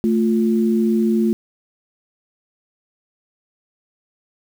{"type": "tone pair together", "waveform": "sine", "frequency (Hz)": [221.4, 351.5], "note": ["A3", "F4"], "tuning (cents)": [11, 11], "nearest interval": "minor sixth", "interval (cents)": 800, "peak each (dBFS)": [-15, -20], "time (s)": [0.04, 1.33], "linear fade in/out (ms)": 0, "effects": ["7-bit"]}